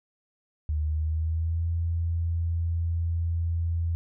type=tone with pitch glide; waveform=sine; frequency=76.1 to 83.95 Hz; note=D#2 to E2; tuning=-38 to +32 cents; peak=-24 dBFS; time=0.69-3.95 s; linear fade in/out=0 ms; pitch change=+170 cents; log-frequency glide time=0.8-1.67 s; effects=none